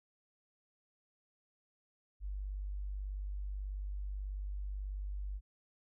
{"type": "tone", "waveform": "sine", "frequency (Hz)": 49.16, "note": "G1", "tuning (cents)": 6, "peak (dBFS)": -37, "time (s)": [2.2, 5.41], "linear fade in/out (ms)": 50, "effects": []}